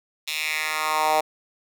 10% pulse tone with high-pass filter sweep, 155.2 Hz, D#3, 4 cents flat, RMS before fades -24 dBFS, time 0.27-1.21 s, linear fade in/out 10 ms, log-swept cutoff 3200 to 680 Hz, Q 2.5, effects none

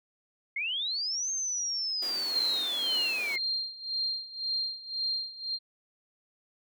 sine linear two-way sweep, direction up then down, 2093 to 6410 to 2093 Hz, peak -29 dBFS, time 0.56-3.38 s, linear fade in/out 5 ms, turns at 1.31 s
pink high-pass noise, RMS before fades -43 dBFS, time 2.02-3.36 s, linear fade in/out 5 ms, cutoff 280 Hz, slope 24 dB/octave
sine tone with tremolo, 4190 Hz, C8, 2 cents sharp, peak -27 dBFS, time 2.32-5.59 s, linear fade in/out 50 ms, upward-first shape sine, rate 1.9 Hz, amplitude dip 85%
effects none

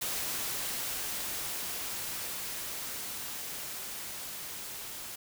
white noise with level ramp, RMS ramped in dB -34 to -42 dBFS, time 0.01-5.16 s, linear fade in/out 10 ms, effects none

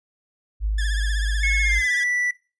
sine tone, 51.91 Hz, G#1, in tune, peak -19 dBFS, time 0.6-1.83 s, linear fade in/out 50 ms
sawtooth tone with vibrato, 1699 Hz, G#6, 39 cents sharp, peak -25 dBFS, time 0.78-2.04 s, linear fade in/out 5 ms, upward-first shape triangle, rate 16 Hz, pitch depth 95 cents each way
triangle tone with pitch glide, 2181 to 1965.6 Hz, C#7 to B6, -29 to -9 cents, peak -18 dBFS, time 1.43-2.31 s, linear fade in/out 5 ms, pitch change -180 cents, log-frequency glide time 1.61-1.92 s
effects noise-tail reverb RT60 0.3 s tail -18 dB re dry + resampled to 22050 Hz

